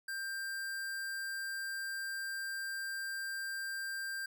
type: tone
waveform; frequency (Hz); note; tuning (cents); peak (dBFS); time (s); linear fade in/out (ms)
square; 1575; G6; +8; -38; 0.08-4.26; 5
effects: none